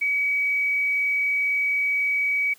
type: tone with frequency modulation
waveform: sine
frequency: 2271 Hz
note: C#7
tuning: 41 cents sharp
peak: -20 dBFS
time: 0.01-2.54 s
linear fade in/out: 10 ms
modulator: 70.5 Hz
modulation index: 0.21
effects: white hiss -54 dBFS RMS until 2.58 s + high-pass 60 Hz 12 dB/octave